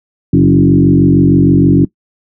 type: tone with frequency modulation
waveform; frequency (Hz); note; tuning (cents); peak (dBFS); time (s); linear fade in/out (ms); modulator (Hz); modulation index
sine; 223.6; A3; +28; -4; 0.33-1.85; 5; 46.4; 2.4
effects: noise-tail reverb RT60 0.1 s tail -20 dB re dry